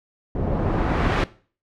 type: noise with low-pass filter sweep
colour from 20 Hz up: pink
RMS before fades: -22 dBFS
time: 0.35-1.24 s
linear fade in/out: 2 ms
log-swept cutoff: 440 to 2600 Hz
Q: 0.8
effects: noise-tail reverb RT60 0.4 s tail -18 dB re dry